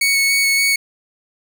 sawtooth tone with vibrato, 2217 Hz, C#7, in tune, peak -10 dBFS, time 0.01-0.76 s, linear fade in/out 5 ms, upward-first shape square, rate 3.5 Hz, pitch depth 8 cents each way, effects none

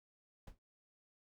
brown noise with exponential decay, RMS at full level -44 dBFS, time 0.47-0.59 s, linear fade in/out 5 ms, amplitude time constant 25 ms, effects none

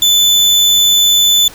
35% pulse tone, 3500 Hz, A7, 10 cents flat, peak -5 dBFS, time 0.02-1.48 s, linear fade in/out 2 ms, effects pink hiss -35 dBFS RMS until 1.54 s

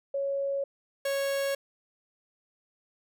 sine / 45% pulse tone pair in turn, 554.4 / 552.5 Hz, C#5 / C#5, 0 / -6 cents, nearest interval unison, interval 6 cents, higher first, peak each -27 dBFS, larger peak neither, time 0.14-0.64 / 1.05-1.55 s, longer neither, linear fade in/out 5 ms, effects none

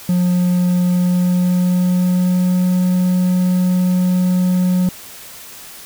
triangle tone with pitch glide, 178.8 to 181.72 Hz, F3 to F#3, +41 to -31 cents, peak -10 dBFS, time 0.09-4.89 s, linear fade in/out 2 ms, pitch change +28 cents, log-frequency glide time 0.96-2.67 s, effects white hiss -36 dBFS RMS until 5.85 s

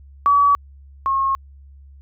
sine tone pair in turn, 1140 / 1083.5 Hz, C#6 / C#6, +48 / -40 cents, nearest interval minor second, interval 88 cents, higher first, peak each -11 / -16 dBFS, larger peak first, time 0.26-0.55 / 1.06-1.35 s, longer neither, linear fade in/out 0 ms, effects added 69 Hz sine -41 dBFS peak until 2.01 s

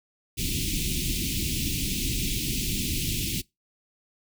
pink band-stop noise, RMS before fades -28 dBFS, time 0.37-3.42 s, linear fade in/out 20 ms, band 350 to 2400 Hz, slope 48 dB/octave, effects noise-tail reverb RT60 0.2 s tail -23 dB re dry

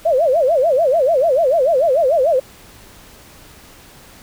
sine tone with vibrato, 587.3 Hz, D5, in tune, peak -11 dBFS, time 0.05-2.4 s, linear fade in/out 10 ms, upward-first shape sine, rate 6.8 Hz, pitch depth 270 cents each way, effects pink hiss -43 dBFS RMS until 4.22 s

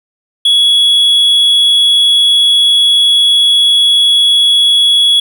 triangle tone, 3363 Hz, G#7, 21 cents sharp, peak -4 dBFS, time 0.45-5.2 s, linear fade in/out 5 ms, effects none

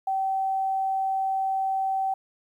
sine tone, 770 Hz, G5, 31 cents flat, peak -23 dBFS, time 0.07-2.14 s, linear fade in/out 5 ms, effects 10-bit

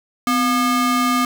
square ring-modulated tone, 480.4 Hz, B4, 48 cents flat, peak -13 dBFS, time 0.27-1.25 s, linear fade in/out 2 ms, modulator 734 Hz, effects none

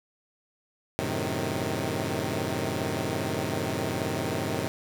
10% pulse chord, F# diminished seventh, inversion none, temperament equal, 92.5 / 110 / 130.81 / 155.56 Hz, F#2 / A2 / C3 / Eb3, 0 / 0 / 0 / 0 cents, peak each -25 dBFS, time 0.99-4.68 s, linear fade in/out 0 ms, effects none

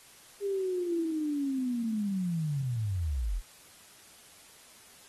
sine linear sweep, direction down, 406.3 to 35.89 Hz, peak -28 dBFS, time 0.4-3.42 s, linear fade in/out 50 ms, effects white hiss -55 dBFS RMS until 5.08 s + AAC 32 kbps

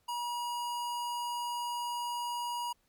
square tone, 960 Hz, B5, 49 cents flat, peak -34 dBFS, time 0.08-2.73 s, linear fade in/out 10 ms, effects pink hiss -73 dBFS RMS until 2.88 s + MP3 96 kbps

